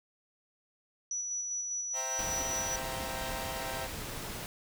sine tone with tremolo, 5900 Hz, F#8, 6 cents flat, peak -32 dBFS, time 1.11-2.76 s, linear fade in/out 2 ms, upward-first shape square, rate 5 Hz, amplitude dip 25%
sawtooth chord, C dominant seventh, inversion none, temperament equal, 523.3 / 659.3 / 784 / 932.3 Hz, C5 / E5 / G5 / Bb5, 0 / 0 / 0 / 0 cents, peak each -39 dBFS, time 1.93-3.89 s, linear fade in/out 50 ms
pink noise, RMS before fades -40 dBFS, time 2.19-4.46 s, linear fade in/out 0 ms
effects none

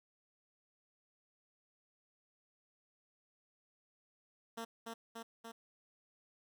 10% pulse tone with echo, 228.6 Hz, A#3, 34 cents flat, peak -33 dBFS, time 4.57-4.65 s, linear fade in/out 10 ms, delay 290 ms, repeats 3, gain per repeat -2 dB, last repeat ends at 5.52 s, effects none

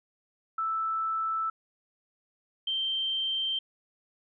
sine tone pair in turn, 1318.5 / 3136 Hz, E6 / G7, 0 / 0 cents, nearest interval octave + minor third, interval 1500 cents, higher second, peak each -27 dBFS, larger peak neither, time 0.58-1.5 / 2.67-3.59 s, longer neither, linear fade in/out 5 ms, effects none

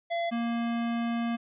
square tone pair in turn, 681 / 233.6 Hz, F5 / A#3, -44 / +4 cents, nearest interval octave + perfect fifth, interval 1852 cents, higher first, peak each -28 dBFS, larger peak neither, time 0.1-0.31 / 0.31-1.37 s, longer second, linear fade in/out 20 ms, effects resampled to 8000 Hz

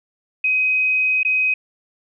sine tone with dropouts, 2520 Hz, D#7, 21 cents sharp, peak -15 dBFS, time 0.44-1.54 s, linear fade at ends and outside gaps 5 ms, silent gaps 1.232-1.249 s, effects none

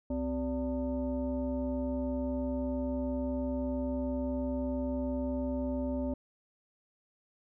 sine tone with frequency modulation, 257.5 Hz, C4, 28 cents flat, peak -30 dBFS, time 0.1-6.14 s, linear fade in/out 5 ms, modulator 322 Hz, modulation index 1, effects none

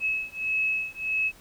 sine beating tone pair, 2579 / 2580.6 Hz, E7 / E7, -39 / -37 cents, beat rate 1.6 Hz, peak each -28 dBFS, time 0-1.32 s, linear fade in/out 50 ms, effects pink hiss -53 dBFS RMS until 1.4 s

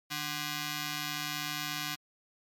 5% pulse ring-modulated tone, 448.2 Hz, A4, 32 cents sharp, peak -19 dBFS, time 0.1-1.96 s, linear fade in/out 20 ms, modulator 602 Hz, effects MP3 96 kbps

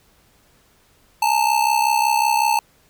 square ring-modulated tone, 880 Hz, A5, in tune, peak -13 dBFS, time 1.22-2.59 s, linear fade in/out 2 ms, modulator 32.7 Hz, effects pink hiss -57 dBFS RMS until 2.89 s

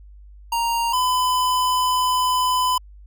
square tone pair in turn, 932.3 / 1007 Hz, A#5 / B5, 0 / +33 cents, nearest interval minor second, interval 133 cents, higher second, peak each -20 / -18 dBFS, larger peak second, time 0.52-0.93 / 0.93-2.78 s, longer second, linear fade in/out 5 ms, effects added 50 Hz sine -41 dBFS peak until 3.06 s

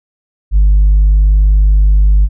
triangle tone with tanh clipping, 50.3 Hz, G1, 45 cents sharp, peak -5 dBFS, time 0.51-2.29 s, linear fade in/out 50 ms, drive 6 dB, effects none

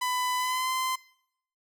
sawtooth tone with pitch glide, 1000 to 1033.5 Hz, B5 to C6, +21 to -22 cents, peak -23 dBFS, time 0.01-0.96 s, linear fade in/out 10 ms, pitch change +57 cents, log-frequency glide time 0.37-0.7 s, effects noise-tail reverb RT60 0.7 s tail -21 dB re dry

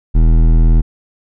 sine tone with hard clipping, 40.52 Hz, E1, 29 cents flat, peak -8 dBFS, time 0.14-0.82 s, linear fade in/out 20 ms, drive 13 dB, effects none

